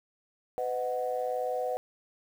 sine chord, B major, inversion none, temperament equal with one note detuned, 503.1 / 622.3 / 740 Hz, B4 / D#5 / F#5, +32 / 0 / 0 cents, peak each -31 / -35 / -33 dBFS, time 0.58-1.77 s, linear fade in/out 0 ms, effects tanh soft clip ceiling -19 dBFS + 9-bit

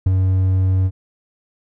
triangle tone with ADSR envelope, 93.9 Hz, F#2, 26 cents sharp, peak -7 dBFS, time 0.06-0.91 s, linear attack 7 ms, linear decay 17 ms, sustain -4 dB, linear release 51 ms, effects none

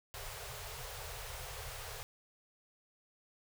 pink band-stop noise, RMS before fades -45 dBFS, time 0.14-2.03 s, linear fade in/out 0 ms, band 140 to 400 Hz, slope 96 dB/octave, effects none

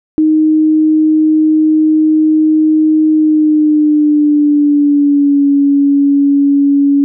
sine tone with pitch glide, 311.1 to 282 Hz, D#4 to C#4, 0 to +30 cents, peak -6 dBFS, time 0.18-7.04 s, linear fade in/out 0 ms, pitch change -170 cents, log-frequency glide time 3.1-5.47 s, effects none

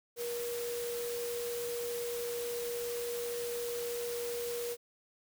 sine tone in noise, 476.9 Hz, A#4, 39 cents sharp, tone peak -35 dBFS, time 0.16-4.77 s, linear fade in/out 50 ms, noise white, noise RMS -43 dBFS, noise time 0.16-4.77 s, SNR +5 dB, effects none

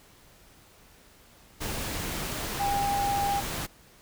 sine tone in noise, 803 Hz, G5, 41 cents sharp, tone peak -25 dBFS, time 2.59-3.41 s, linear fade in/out 20 ms, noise pink, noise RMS -33 dBFS, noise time 1.6-3.67 s, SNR +5 dB, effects pink hiss -56 dBFS RMS until 4.01 s

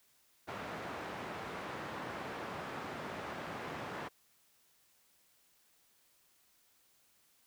white band-pass noise, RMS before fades -43 dBFS, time 0.47-4.09 s, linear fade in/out 20 ms, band 100 to 1300 Hz, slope 12 dB/octave, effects white hiss -70 dBFS RMS until 7.46 s

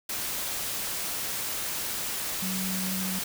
sine tone in noise, 187.8 Hz, F#3, 26 cents sharp, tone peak -31 dBFS, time 2.42-3.19 s, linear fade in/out 5 ms, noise white, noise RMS -32 dBFS, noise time 0.09-3.24 s, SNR -2 dB, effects none

